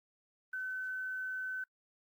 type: tone with quantisation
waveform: sine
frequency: 1519 Hz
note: F#6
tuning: 45 cents sharp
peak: -36 dBFS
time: 0.53-1.64 s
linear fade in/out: 5 ms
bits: 11
effects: noise-tail reverb RT60 0.1 s tail -25 dB re dry + Opus 32 kbps